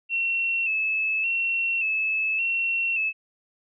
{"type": "tone with vibrato", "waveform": "sine", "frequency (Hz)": 2662, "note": "E7", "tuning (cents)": 16, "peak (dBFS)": -22, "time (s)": [0.09, 3.13], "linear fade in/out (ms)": 50, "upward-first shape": "square", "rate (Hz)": 0.87, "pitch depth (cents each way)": 38, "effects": []}